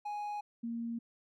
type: tone pair in turn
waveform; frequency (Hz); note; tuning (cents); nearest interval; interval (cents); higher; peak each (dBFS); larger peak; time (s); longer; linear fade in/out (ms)
triangle / sine; 830.6 / 232.5; G#5 / A#3; 0 / -4; octave + minor seventh; 2204; first; -34 / -35; first; 0.05-0.41 / 0.63-0.99; neither; 10
effects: none